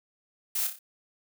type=noise with echo; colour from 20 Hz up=blue; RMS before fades=-29 dBFS; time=0.55-0.67 s; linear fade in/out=5 ms; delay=30 ms; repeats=4; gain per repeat=-6 dB; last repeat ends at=0.79 s; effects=none